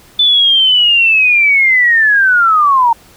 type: linear sweep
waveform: sine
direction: down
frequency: 3520 to 905 Hz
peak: -6 dBFS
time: 0.19-2.93 s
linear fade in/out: 5 ms
effects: pink hiss -43 dBFS RMS until 3.16 s